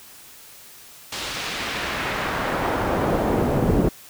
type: noise with band-pass filter sweep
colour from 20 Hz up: brown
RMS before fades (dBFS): -23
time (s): 1.12-3.89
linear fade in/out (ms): 5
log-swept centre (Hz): 5000 to 310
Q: 0.89
effects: white hiss -45 dBFS RMS until 4.09 s